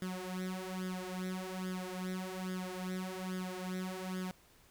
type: tone with flanger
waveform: sawtooth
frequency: 185 Hz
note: F#3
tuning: in tune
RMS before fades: -40 dBFS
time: 0.02-4.31 s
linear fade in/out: 0 ms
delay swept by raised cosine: 0.59 to 4.89 ms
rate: 1.2 Hz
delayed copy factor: +0.8
effects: pink hiss -64 dBFS RMS until 4.7 s